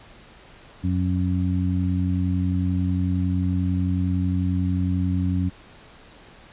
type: harmonic tone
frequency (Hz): 91.1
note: F#2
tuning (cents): -26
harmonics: 1 / 2 / 3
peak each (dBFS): -22 / -25 / -27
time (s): 0.83-5.5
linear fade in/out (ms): 20
effects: pink hiss -48 dBFS RMS until 6.52 s + resampled to 8000 Hz

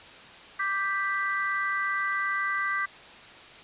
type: chord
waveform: sine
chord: G major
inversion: second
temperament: equal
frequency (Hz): 1174.7 / 1568 / 1975.5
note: D6 / G6 / B6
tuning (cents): 0 / 0 / 0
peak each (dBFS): -30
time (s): 0.59-2.86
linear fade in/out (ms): 10
effects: white hiss -47 dBFS RMS until 3.63 s + resampled to 8000 Hz

